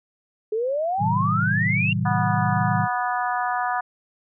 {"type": "exponential sweep", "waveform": "sine", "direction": "up", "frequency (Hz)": [420, 2819], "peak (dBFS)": -21, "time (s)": [0.52, 1.93], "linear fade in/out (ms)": 5}
{"type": "chord", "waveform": "sine", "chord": "A diminished seventh", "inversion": "none", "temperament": "just", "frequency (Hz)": [110, 132, 158.4, 190.08], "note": ["A2", "C3", "Eb3", "Gb3"], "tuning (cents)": [0, 16, 31, 47], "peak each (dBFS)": [-25, -28, -26, -26], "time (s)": [0.98, 2.88], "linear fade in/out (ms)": 50}
{"type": "harmonic tone", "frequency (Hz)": 245.4, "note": "B3", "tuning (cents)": -11, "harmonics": [3, 4, 5, 6, 7], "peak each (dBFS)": [-25, -27, -29, -31, -32], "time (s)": [2.05, 3.81], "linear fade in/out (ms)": 10}
{"effects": []}